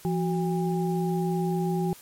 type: tone cluster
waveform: sine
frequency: 171 / 372.1 / 809 Hz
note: F3 / F#4 / G#5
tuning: -36 / +10 / -46 cents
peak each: -25 / -29 / -33 dBFS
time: 0.05-1.93 s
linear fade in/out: 0 ms
effects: white hiss -50 dBFS RMS until 2.01 s + MP3 64 kbps